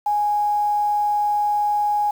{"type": "tone with quantisation", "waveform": "sine", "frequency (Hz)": 830.6, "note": "G#5", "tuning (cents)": 0, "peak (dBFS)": -17, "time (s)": [0.06, 2.11], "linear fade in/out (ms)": 5, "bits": 7, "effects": []}